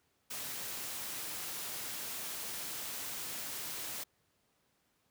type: noise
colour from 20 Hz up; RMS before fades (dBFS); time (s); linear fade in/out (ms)
white; -41; 0.3-4.04; 10
effects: pink hiss -75 dBFS RMS until 5.1 s + high-pass 80 Hz 12 dB/octave